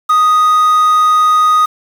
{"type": "tone with quantisation", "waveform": "triangle", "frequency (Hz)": 1244.5, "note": "D#6", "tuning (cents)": 0, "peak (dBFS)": -5, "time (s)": [0.09, 1.66], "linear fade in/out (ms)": 10, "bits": 5, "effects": []}